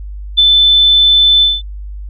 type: tone with ADSR envelope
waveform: sine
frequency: 3520 Hz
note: A7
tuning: in tune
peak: -3 dBFS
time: 0.37-1.62 s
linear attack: 19 ms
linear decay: 24 ms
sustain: -2 dB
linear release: 200 ms
effects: added 50 Hz sine -23 dBFS peak until 2.09 s